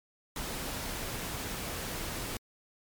pink noise, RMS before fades -37 dBFS, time 0.36-2.37 s, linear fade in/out 2 ms, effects MP3 96 kbps

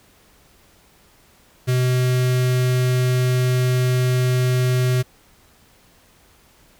square tone with notch filter, 126.4 Hz, B2, 41 cents sharp, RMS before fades -18 dBFS, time 1.67-5.03 s, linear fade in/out 20 ms, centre 920 Hz, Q 1.7, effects pink hiss -54 dBFS RMS until 6.79 s

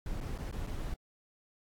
brown noise with dropouts, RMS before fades -37 dBFS, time 0.06-0.94 s, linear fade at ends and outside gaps 2 ms, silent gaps 0.204-0.21 / 0.379-0.385 / 0.513-0.525 / 0.667-0.671 s, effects AAC 64 kbps

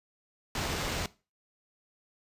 pink noise with sample-and-hold, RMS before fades -33 dBFS, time 0.55-1.06 s, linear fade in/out 2 ms, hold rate 11025 Hz, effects noise-tail reverb RT60 0.3 s tail -19 dB re dry + resampled to 32000 Hz

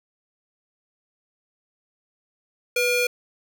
square ring-modulated tone, 957 Hz, A#5, 45 cents sharp, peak -17 dBFS, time 2.76-3.07 s, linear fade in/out 5 ms, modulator 1450 Hz, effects none

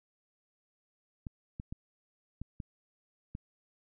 clicks, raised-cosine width 5 ms, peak -27 dBFS, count 6, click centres 1.268 / 1.599 / 1.725 / 2.416 / 2.602 / 3.351 s, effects none

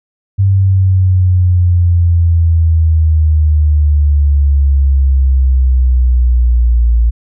sine exponential sweep, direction down, 98 to 57.2 Hz, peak -6 dBFS, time 0.38-7.11 s, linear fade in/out 20 ms, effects none

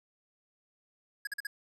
square tone bursts, 1661.2 Hz, G#6, in tune, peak -34 dBFS, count 4, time 1.25-1.47 s, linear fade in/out 5 ms, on 22 ms, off 44 ms, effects resampled to 32000 Hz + 12-bit

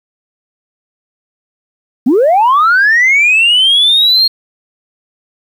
sine linear sweep, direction up, 220 to 4284 Hz, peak -4 dBFS, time 2.06-4.28 s, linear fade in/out 10 ms, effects tanh soft clip ceiling -3 dBFS + 7-bit

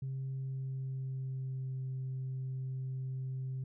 sine tone with pitch glide, 133.4 to 130.96 Hz, C3 to C3, +34 to +2 cents, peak -34 dBFS, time 0.02-3.64 s, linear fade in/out 5 ms, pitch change -32 cents, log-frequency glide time 0.3-1.83 s, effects tanh soft clip ceiling -33 dBFS

